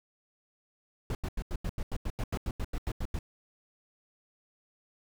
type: noise bursts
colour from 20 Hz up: brown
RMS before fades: -32 dBFS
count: 16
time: 1.1-3.19 s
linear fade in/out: 2 ms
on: 50 ms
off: 86 ms
effects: none